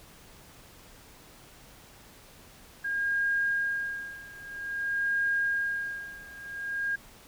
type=tone with tremolo; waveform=sine; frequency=1621 Hz; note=G#6; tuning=42 cents flat; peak=-24 dBFS; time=2.84-6.96 s; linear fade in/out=10 ms; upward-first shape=sine; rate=0.51 Hz; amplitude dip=90%; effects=pink hiss -53 dBFS RMS until 7.27 s